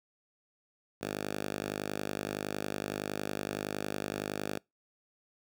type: tone with high-pass filter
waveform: 5% pulse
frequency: 50.8 Hz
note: G#1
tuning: 38 cents flat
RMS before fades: -37 dBFS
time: 1.01-4.59 s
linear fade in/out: 10 ms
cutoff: 160 Hz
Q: 0.59
effects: noise-tail reverb RT60 0.2 s tail -26 dB re dry